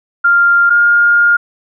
sine tone pair in turn, 1396 / 1414.7 Hz, F6 / F6, -1 / +22 cents, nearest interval unison, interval 23 cents, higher second, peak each -6 dBFS, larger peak neither, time 0.24-0.7 / 0.7-1.37 s, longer second, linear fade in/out 10 ms, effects none

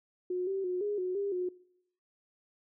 sine tone with pitch steps, 362.3 / 387.3 / 362.4 / 412.8 / 366.3 / 400.9 / 361.7 Hz, F#4 / G4 / F#4 / G#4 / F#4 / G4 / F#4, -36 / -21 / -36 / -10 / -17 / +39 / -39 cents, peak -30 dBFS, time 0.3-1.49 s, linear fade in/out 5 ms, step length 170 ms, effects noise-tail reverb RT60 0.7 s tail -20 dB re dry

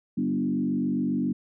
sine tone with frequency modulation, 243.2 Hz, B3, 26 cents flat, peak -23 dBFS, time 0.17-1.33 s, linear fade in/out 10 ms, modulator 47.4 Hz, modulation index 1.3, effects none

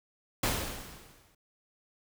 pink noise with exponential decay, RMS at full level -27 dBFS, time 0.43-1.35 s, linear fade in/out 5 ms, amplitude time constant 200 ms, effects none

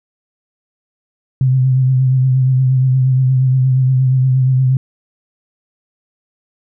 sine tone with vibrato, 130 Hz, C3, 11 cents flat, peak -9 dBFS, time 1.41-4.77 s, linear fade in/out 2 ms, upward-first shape triangle, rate 8.5 Hz, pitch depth 42 cents each way, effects none

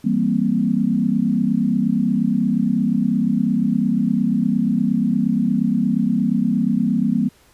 sine chord, C dominant seventh, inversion first, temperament equal, 164.81 / 196 / 233.1 / 261.6 Hz, E3 / G3 / Bb3 / C4, 0 / 0 / 0 / 0 cents, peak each -25 / -20 / -19 / -23 dBFS, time 0.04-7.29 s, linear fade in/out 10 ms, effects pink hiss -54 dBFS RMS until 7.53 s + resampled to 32000 Hz

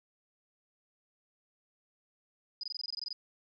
sine tone bursts, 4959 Hz, D#8, 7 cents flat, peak -35 dBFS, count 12, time 2.61-3.129 s, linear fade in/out 2 ms, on 24 ms, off 21 ms, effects none

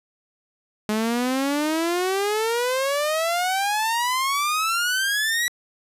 sawtooth exponential sweep, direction up, 210.3 to 1954 Hz, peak -17 dBFS, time 0.89-5.48 s, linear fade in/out 0 ms, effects resampled to 32000 Hz

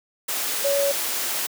sine tone in noise, 562 Hz, C#5, 24 cents sharp, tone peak -19 dBFS, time 0.64-0.92 s, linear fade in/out 10 ms, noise white, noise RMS -26 dBFS, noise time 0.28-1.47 s, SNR +4 dB, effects high-pass 300 Hz 12 dB/octave

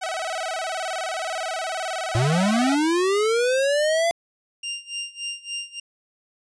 sawtooth tone with vibrato, 698.5 Hz, F5, in tune, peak -22 dBFS, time 0.01-2.76 s, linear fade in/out 20 ms, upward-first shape square, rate 19 Hz, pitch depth 130 cents each way
square linear sweep, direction up, 110 to 687 Hz, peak -19 dBFS, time 2.15-4.11 s, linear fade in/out 0 ms
sawtooth tone with tremolo, 2794 Hz, F7, in tune, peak -23 dBFS, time 4.63-5.8 s, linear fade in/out 5 ms, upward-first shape sine, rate 3.5 Hz, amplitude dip 90%
effects resampled to 22050 Hz

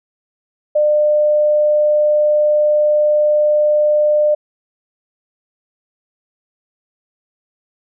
sine tone, 600 Hz, D5, 37 cents sharp, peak -10 dBFS, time 0.75-4.35 s, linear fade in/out 10 ms, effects none

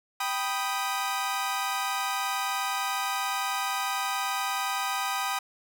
sawtooth chord, G augmented, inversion none, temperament equal, 784 / 987.8 / 1244.5 Hz, G5 / B5 / D#6, 0 / 0 / 0 cents, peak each -28 / -29 / -28 dBFS, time 0.2-5.39 s, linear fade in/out 5 ms, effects none

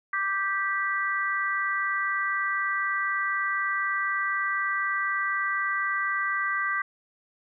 sine chord, G major, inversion second, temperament just, 1176 / 1568 / 1960 Hz, D6 / G6 / B6, +2 / 0 / -14 cents, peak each -29 dBFS, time 0.13-6.82 s, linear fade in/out 5 ms, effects none

